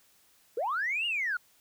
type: linear two-way sweep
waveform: sine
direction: up then down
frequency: 413.9 to 2896 to 1376 Hz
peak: -27 dBFS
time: 0.57-1.37 s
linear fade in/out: 5 ms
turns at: 1.06 s
effects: tanh soft clip ceiling -23 dBFS + white hiss -64 dBFS RMS until 1.6 s